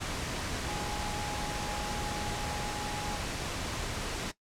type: tone in noise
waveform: sine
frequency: 832 Hz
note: G#5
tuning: 3 cents sharp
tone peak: -39 dBFS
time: 0.67-3.18 s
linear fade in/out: 20 ms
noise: pink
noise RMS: -35 dBFS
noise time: 0-4.32 s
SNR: -7 dB
effects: noise-tail reverb RT60 0.1 s tail -17 dB re dry + low-pass 8000 Hz 12 dB/octave